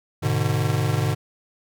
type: chord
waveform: square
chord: G# diminished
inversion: none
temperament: just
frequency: 103.83 / 124.59 / 149.51 Hz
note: G#2 / B2 / D3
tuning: 0 / +16 / +31 cents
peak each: -25 dBFS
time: 0.22-1.15 s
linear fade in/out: 20 ms
effects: none